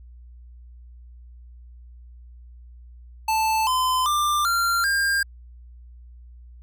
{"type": "tone with pitch steps", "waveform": "square", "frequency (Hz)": [880, 1022.6, 1188.3, 1380.9, 1604.6], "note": ["A5", "C6", "D6", "F6", "G6"], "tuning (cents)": [0, -40, 20, -20, 40], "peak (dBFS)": -20, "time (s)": [3.28, 5.23], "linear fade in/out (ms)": 5, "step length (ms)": 390, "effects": ["added 60 Hz sine -42 dBFS peak until 6.62 s"]}